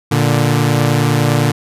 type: tone pair together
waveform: sawtooth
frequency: 117.05 / 146.83 Hz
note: A#2 / D3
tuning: +8 / 0 cents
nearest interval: major third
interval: 392 cents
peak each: -10 dBFS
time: 0.11-1.52 s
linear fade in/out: 10 ms
effects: resampled to 32000 Hz